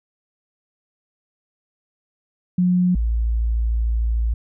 sine tone pair in turn, 180 / 56.7 Hz, F#3 / A#1, -47 / -47 cents, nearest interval octave + minor sixth, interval 2000 cents, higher first, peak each -14 / -17 dBFS, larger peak first, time 2.58-2.95 / 2.95-4.34 s, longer second, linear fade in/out 5 ms, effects none

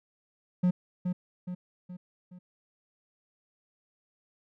triangle tone with echo, 180 Hz, F#3, 47 cents flat, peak -19 dBFS, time 0.63-0.71 s, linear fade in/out 10 ms, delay 420 ms, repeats 4, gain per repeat -6 dB, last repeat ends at 2.39 s, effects none

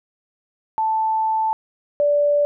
sine tone pair in turn, 880 / 582.4 Hz, A5 / D5, 0 / -15 cents, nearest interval perfect fifth, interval 715 cents, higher first, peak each -17 / -14 dBFS, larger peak second, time 0.78-1.53 / 2-2.45 s, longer first, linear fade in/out 0 ms, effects none

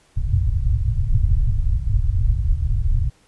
pink low-pass noise, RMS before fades -18 dBFS, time 0.16-3.1 s, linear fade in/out 20 ms, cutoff 120 Hz, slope 48 dB/octave, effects pink hiss -57 dBFS RMS until 3.27 s + resampled to 24000 Hz

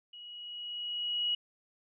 sine tone with level ramp, 2909 Hz, F#7, 30 cents flat, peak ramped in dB -46 to -27 dBFS, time 0.13-1.35 s, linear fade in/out 5 ms, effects none

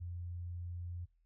sine tone, 87.4 Hz, F2, 2 cents sharp, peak -40 dBFS, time 0-1.06 s, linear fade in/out 20 ms, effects noise-tail reverb RT60 0.2 s tail -22 dB re dry + added 41 Hz sine -70 dBFS peak until 1.25 s

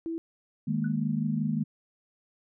sine tone, 329.6 Hz, E4, in tune, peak -30 dBFS, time 0.06-0.18 s, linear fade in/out 0 ms
sine chord, D# suspended fourth, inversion none, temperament equal, 155.56 / 207.7 / 233.1 Hz, D#3 / G#3 / A#3, 0 / 0 / 0 cents, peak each -30 dBFS, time 0.67-1.64 s, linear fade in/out 10 ms
sine tone with exponential decay, 1480 Hz, F#6, in tune, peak -39 dBFS, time 0.84-0.96 s, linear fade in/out 5 ms, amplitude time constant 24 ms
effects none

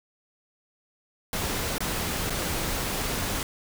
pink noise with dropouts, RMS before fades -29 dBFS, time 1.33-3.43 s, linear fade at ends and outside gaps 1 ms, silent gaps 1.782-1.805 / 2.298-2.304 s, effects none

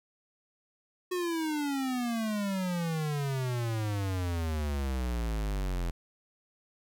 square exponential sweep, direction down, 367.5 to 42.04 Hz, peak -30 dBFS, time 1.11-5.91 s, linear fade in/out 10 ms, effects none

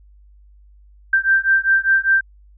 sine beating tone pair, 1568 / 1573 Hz, G6 / G6, 0 / +6 cents, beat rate 5 Hz, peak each -16 dBFS, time 1.13-2.21 s, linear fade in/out 5 ms, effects added 50 Hz sine -45 dBFS peak until 2.57 s

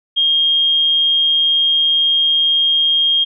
sine tone, 3231 Hz, G#7, 48 cents flat, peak -11 dBFS, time 0.16-3.25 s, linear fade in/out 20 ms, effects none

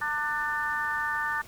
harmonic tone with a mistuned harmonic, 297.6 Hz, D4, 23 cents sharp, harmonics 3 / 4 / 5 / 6, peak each -34 / -33 / -33 / -30 dBFS, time 0.01-1.42 s, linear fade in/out 10 ms, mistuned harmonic 3, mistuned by +18 cents, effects pink hiss -50 dBFS RMS until 1.47 s

